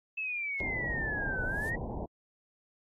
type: exponential two-way sweep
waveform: sine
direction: down then up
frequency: 2637 to 1480 to 1930 Hz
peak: -32 dBFS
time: 0.17-1.76 s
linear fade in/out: 10 ms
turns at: 1.44 s
type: low-pass noise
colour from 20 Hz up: pink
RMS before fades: -37 dBFS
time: 0.6-2.06 s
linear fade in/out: 5 ms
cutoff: 960 Hz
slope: 96 dB/octave
type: click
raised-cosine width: 0.2 ms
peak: -33 dBFS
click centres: 0.602 s
type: noise with exponential growth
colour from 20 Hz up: violet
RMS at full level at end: -44 dBFS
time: 1.28-1.69 s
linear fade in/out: 0 ms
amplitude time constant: 87 ms
effects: AAC 32 kbps

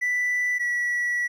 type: tone pair in turn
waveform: triangle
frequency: 1978 / 1941.8 Hz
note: B6 / B6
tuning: +2 / -30 cents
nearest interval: unison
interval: 32 cents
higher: first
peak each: -19 / -20 dBFS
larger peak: first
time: 0.01-0.59 / 0.59-1.28 s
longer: second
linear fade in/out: 20 ms
effects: tanh soft clip ceiling -16 dBFS

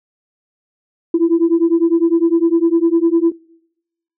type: beating tone pair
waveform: sine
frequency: 329.6 / 339.5 Hz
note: E4 / F4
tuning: 0 / -49 cents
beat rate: 9.9 Hz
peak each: -13 dBFS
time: 1.14-3.32 s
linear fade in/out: 5 ms
effects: noise-tail reverb RT60 0.9 s tail -25 dB re dry + tanh soft clip ceiling -5 dBFS

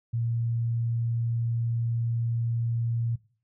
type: tone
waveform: sine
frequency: 116.54 Hz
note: A#2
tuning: in tune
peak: -25 dBFS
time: 0.13-3.16 s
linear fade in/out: 10 ms
effects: noise-tail reverb RT60 0.4 s tail -19 dB re dry

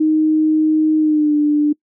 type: tone with pitch glide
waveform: sine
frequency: 311.1 to 296.7 Hz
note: D#4 to D4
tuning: 0 to +18 cents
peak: -11 dBFS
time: 0-1.73 s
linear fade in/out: 10 ms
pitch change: -82 cents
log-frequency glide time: 0.98-1.35 s
effects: noise-tail reverb RT60 0.1 s tail -24 dB re dry

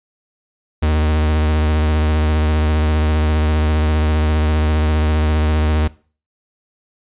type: tone with vibrato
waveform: 45% pulse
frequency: 77 Hz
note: D#2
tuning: 17 cents flat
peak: -13 dBFS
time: 0.82-5.88 s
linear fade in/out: 10 ms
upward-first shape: sine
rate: 15 Hz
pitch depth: 34 cents each way
effects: noise-tail reverb RT60 0.4 s tail -21 dB re dry + resampled to 8000 Hz

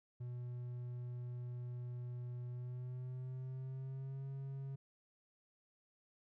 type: tone with pitch glide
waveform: triangle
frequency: 122.6 to 136.03 Hz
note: B2 to C#3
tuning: -12 to -32 cents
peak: -40 dBFS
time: 0.2-4.76 s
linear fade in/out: 10 ms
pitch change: +180 cents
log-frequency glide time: 2.49-4.27 s
effects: none

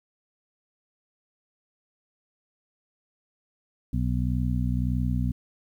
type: harmonic tone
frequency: 61.7 Hz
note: B1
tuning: 1 cent flat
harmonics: 1 / 2 / 3 / 4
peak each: -27 / -27 / -31 / -31 dBFS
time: 3.93-5.32 s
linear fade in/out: 5 ms
effects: 10-bit

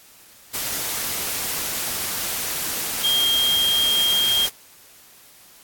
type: tone in noise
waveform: sine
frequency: 3220 Hz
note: G7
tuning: 46 cents sharp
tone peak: -17 dBFS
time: 3.03-4.47 s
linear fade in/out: 20 ms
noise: white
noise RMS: -26 dBFS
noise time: 0.53-4.5 s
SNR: +6 dB
effects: white hiss -49 dBFS RMS until 5.63 s + AAC 64 kbps

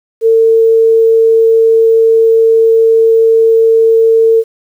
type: tone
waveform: sine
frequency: 451.2 Hz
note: A4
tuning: 44 cents sharp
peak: -4 dBFS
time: 0.21-4.44 s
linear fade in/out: 50 ms
effects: 7-bit

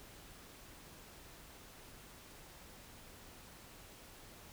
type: silence
effects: pink hiss -56 dBFS RMS until 4.52 s

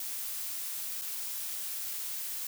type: noise with dropouts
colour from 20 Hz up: blue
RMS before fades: -37 dBFS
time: 0-2.47 s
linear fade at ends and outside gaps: 2 ms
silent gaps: 1.014-1.018 s
effects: none

